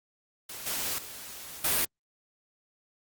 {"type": "noise with level steps", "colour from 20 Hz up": "white", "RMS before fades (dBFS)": [-41, -32, -43, -26], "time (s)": [0.49, 1.85], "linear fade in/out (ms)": 5, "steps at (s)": [0.66, 0.98, 1.64], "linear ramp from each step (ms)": 5, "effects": ["Opus 48 kbps"]}